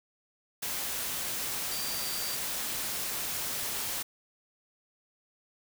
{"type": "tone in noise", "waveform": "sine", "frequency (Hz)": 4686, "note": "D8", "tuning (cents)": -5, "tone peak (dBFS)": -39, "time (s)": [1.71, 2.36], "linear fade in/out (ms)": 10, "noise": "white", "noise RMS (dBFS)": -34, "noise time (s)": [0.62, 4.03], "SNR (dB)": -8, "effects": []}